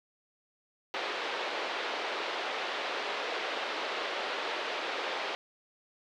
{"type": "band-pass noise", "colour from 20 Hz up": "pink", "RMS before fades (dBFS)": -35, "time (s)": [0.94, 5.35], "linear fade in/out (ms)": 0, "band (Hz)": [410, 4000], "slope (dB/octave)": 24, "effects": []}